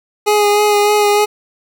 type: tone with vibrato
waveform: 25% pulse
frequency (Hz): 415.3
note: G#4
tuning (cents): 0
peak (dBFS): -6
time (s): 0.26-1.26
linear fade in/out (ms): 20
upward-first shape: sine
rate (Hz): 3.3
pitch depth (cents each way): 19
effects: none

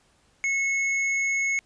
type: tone with hard clipping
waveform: sine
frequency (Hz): 2188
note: C#7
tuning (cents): -23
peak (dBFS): -24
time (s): 0.44-1.59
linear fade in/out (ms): 0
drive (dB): 8
effects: pink hiss -63 dBFS RMS until 1.65 s + resampled to 22050 Hz

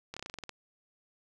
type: slowing click train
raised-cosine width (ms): 0.2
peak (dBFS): -23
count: 10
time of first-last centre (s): 0.14-0.493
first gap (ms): 26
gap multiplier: 1.1
effects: none

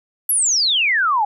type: exponential sweep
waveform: sine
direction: down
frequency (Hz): 11840 to 795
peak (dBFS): -14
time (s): 0.29-1.25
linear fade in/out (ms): 5
effects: none

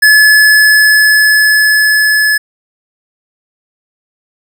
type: tone with level ramp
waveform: square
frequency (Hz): 1715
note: A6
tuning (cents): -45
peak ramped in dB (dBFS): -3 to -8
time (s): 0.02-2.38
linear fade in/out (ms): 10
effects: none

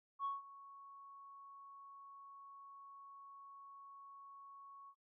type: tone with ADSR envelope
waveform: sine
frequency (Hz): 1108.7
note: C#6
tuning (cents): 0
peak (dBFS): -35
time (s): 0.19-4.95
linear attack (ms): 57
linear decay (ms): 170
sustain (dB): -19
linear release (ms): 65
effects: noise-tail reverb RT60 0.1 s tail -26 dB re dry + tanh soft clip ceiling -33 dBFS

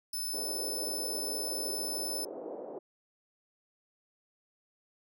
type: tone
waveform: 15% pulse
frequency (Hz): 5270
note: E8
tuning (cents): -1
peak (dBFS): -28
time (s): 0.13-2.25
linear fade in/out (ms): 5
type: band-pass noise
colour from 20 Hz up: pink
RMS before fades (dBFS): -42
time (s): 0.33-2.79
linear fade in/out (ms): 10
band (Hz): 360 to 610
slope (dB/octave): 24
effects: none

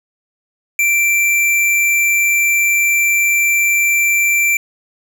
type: tone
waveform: square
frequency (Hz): 2349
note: D7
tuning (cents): 0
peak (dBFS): -12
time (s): 0.79-4.57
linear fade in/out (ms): 2
effects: none

